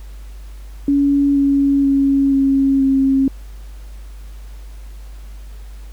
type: tone with pitch steps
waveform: sine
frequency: 282.1 / 278.9 / 275.7 / 272.5 / 269.4 Hz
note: C#4 / C#4 / C#4 / C#4 / C#4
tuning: +30 / +11 / -9 / -29 / -49 cents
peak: -11 dBFS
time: 0.88-3.28 s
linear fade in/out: 2 ms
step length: 480 ms
effects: added 50 Hz sine -31 dBFS peak until 5.92 s + pink hiss -49 dBFS RMS until 5.92 s